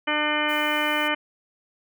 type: harmonic tone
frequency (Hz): 300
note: D4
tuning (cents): +37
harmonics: 1 / 2 / 3 / 4 / 5 / 6 / 7 / 8 / 10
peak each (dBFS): -30 / -30 / -30 / -30 / -30 / -30 / -30 / -30 / -30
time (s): 0.07-1.15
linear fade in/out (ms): 10
type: noise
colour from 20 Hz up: blue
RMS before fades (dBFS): -43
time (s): 0.48-1.09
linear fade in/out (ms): 20
effects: none